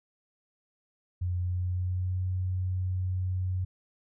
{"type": "tone with pitch glide", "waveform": "sine", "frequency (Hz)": [89.5, 92.18], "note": ["F2", "F#2"], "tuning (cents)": [43, -6], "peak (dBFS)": -27, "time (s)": [1.21, 3.65], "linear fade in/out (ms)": 10, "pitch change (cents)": 51, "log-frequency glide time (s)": [1.4, 2.23], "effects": []}